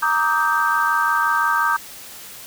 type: chord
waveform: sine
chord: Eb major seventh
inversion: second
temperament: equal with one note detuned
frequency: 932.3 / 1174.7 / 1260.4 / 1568 Hz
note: Bb5 / D6 / Eb6 / G6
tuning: 0 / 0 / +22 / 0 cents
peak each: -22 / -22 / -22 / -20 dBFS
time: 0.02-1.77 s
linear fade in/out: 10 ms
effects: white hiss -38 dBFS RMS until 2.46 s